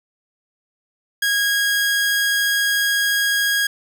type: tone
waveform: sawtooth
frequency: 1641 Hz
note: G#6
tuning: 21 cents flat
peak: -13 dBFS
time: 1.22-3.67 s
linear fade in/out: 5 ms
effects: none